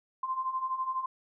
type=beating tone pair; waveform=sine; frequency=1034 / 1046 Hz; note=C6 / C6; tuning=-21 / -1 cents; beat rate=12 Hz; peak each=-36 / -31 dBFS; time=0.23-1.06 s; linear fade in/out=5 ms; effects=none